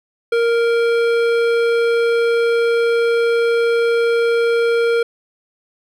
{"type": "tone with hard clipping", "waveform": "triangle", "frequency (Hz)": 466.2, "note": "A#4", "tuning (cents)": 0, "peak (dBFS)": -15, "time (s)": [0.32, 5.03], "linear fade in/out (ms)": 5, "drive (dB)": 17, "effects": []}